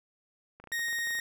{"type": "clicks", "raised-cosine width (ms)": 0.5, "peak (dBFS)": -34, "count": 12, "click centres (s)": [0.6, 0.64, 0.673, 0.718, 0.793, 0.884, 0.929, 0.987, 1.072, 1.107, 1.152, 1.188]}
{"type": "tone", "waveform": "40% pulse", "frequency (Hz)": 1864.7, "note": "A#6", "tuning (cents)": 0, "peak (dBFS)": -29, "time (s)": [0.72, 1.2], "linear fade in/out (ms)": 2}
{"effects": []}